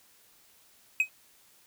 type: tone with exponential decay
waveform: triangle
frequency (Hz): 2529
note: D#7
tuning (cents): +28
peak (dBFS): -16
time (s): 1-1.09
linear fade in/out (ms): 2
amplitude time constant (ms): 19
effects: white hiss -61 dBFS RMS until 1.66 s